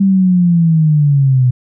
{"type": "linear sweep", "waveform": "sine", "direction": "down", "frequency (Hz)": [197.4, 123.47], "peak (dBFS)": -7, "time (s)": [0, 1.51], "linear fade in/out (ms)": 10, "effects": []}